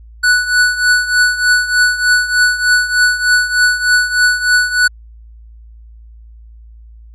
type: tone with tremolo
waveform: square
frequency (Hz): 1480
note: F#6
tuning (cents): 0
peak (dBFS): -7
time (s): 0.23-4.88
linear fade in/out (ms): 10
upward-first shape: triangle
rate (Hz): 3.3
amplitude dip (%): 80
effects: added 56 Hz sine -35 dBFS peak until 7.14 s + resampled to 22050 Hz